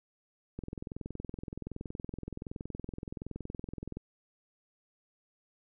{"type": "click train", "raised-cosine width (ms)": 3, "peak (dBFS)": -26, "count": 73, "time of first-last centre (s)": [0.59, 3.97], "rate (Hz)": 21.3, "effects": []}